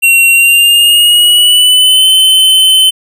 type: tone with pitch glide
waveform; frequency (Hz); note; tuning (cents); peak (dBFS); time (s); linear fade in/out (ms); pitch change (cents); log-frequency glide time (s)
square; 2740 to 3058; F7 to G7; -34 to -44; -4; 0.02-2.91; 20; +190; 0.3-2.06
effects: none